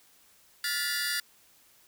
sawtooth tone cluster, 1421 / 1745 / 1893 / 1977 / 4734 Hz, F6 / A6 / A#6 / B6 / D8, +30 / -15 / +26 / +1 / +13 cents, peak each -32 / -30 / -39 / -34 / -30 dBFS, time 0.64-1.2 s, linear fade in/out 2 ms, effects white hiss -61 dBFS RMS until 1.87 s

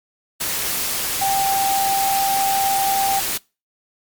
sine tone in noise, 784 Hz, G5, in tune, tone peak -17 dBFS, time 1.21-3.2 s, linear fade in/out 10 ms, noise white, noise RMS -23 dBFS, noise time 0.4-3.38 s, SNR +3 dB, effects noise-tail reverb RT60 0.3 s tail -25 dB re dry + MP3 96 kbps

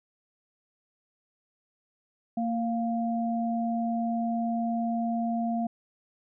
sine tone pair together, 229.9 / 698.5 Hz, A#3 / F5, -24 / 0 cents, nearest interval octave + perfect fifth, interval 1924 cents, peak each -27 / -31 dBFS, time 2.37-5.67 s, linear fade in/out 5 ms, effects none

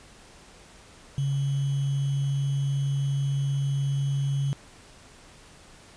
sine tone with sample-and-hold, 138.59 Hz, C#3, in tune, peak -23 dBFS, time 1.18-4.53 s, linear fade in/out 0 ms, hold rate 3150 Hz, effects pink hiss -51 dBFS RMS until 5.96 s + resampled to 22050 Hz

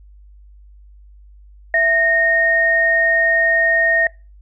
sine tone pair together, 661.3 / 1850 Hz, E5 / A#6, +5 / -14 cents, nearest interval octave + tritone, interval 1781 cents, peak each -18 / -13 dBFS, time 1.74-4.07 s, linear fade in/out 2 ms, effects noise-tail reverb RT60 0.3 s tail -24 dB re dry + added 50 Hz sine -41 dBFS peak until 4.41 s

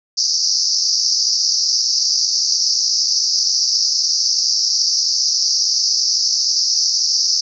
pink band-pass noise, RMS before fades -17 dBFS, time 0.17-7.41 s, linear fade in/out 10 ms, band 4700 to 5900 Hz, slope 96 dB/octave, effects none

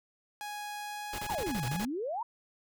sawtooth tone with pitch glide, 830.6 to 835.4 Hz, G#5 to G#5, 0 to +10 cents, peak -34 dBFS, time 0.41-1.85 s, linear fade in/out 0 ms, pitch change +10 cents, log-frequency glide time 0.78-1.32 s
pink noise bursts, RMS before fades -39 dBFS, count 9, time 1.13-1.849 s, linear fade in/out 2 ms, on 55 ms, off 28 ms
sine exponential two-way sweep, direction down then up, 987.8 to 116.54 to 987.8 Hz, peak -32 dBFS, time 1.29-2.23 s, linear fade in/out 5 ms, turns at 1.66 s
effects none

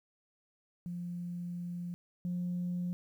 sine tone pair in turn, 174.9 / 177.34 Hz, F3 / F3, +3 / +27 cents, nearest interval unison, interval 24 cents, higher second, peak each -36 / -31 dBFS, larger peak second, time 0.86-1.94 / 2.25-2.93 s, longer first, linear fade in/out 0 ms, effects tanh soft clip ceiling -29 dBFS + 11-bit

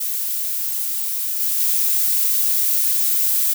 violet noise with level steps, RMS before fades -23 / -20 / -18 dBFS, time 0-3.54 s, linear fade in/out 10 ms, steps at 1.4 / 1.6 s, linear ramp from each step 2 ms, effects none

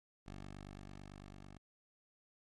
10% pulse tone with level ramp, 49 Hz, G1, in tune, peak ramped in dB -39 to -45 dBFS, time 0.26-1.58 s, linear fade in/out 10 ms, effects low-pass 8000 Hz 12 dB/octave + AAC 32 kbps

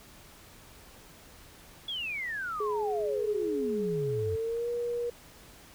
sine exponential sweep, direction down, 3437 to 88.2 Hz, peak -32 dBFS, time 1.88-4.36 s, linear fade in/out 5 ms
sine tone with pitch glide, 420.6 to 477.6 Hz, G#4 to A#4, +22 to +42 cents, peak -29 dBFS, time 2.6-5.1 s, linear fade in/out 5 ms, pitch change +220 cents, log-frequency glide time 4.08-4.69 s
effects pink hiss -53 dBFS RMS until 5.74 s

